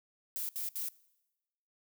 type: noise bursts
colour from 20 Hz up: violet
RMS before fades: -37 dBFS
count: 3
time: 0.36-0.886 s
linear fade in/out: 0 ms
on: 130 ms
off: 68 ms
effects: noise-tail reverb RT60 1.0 s tail -22 dB re dry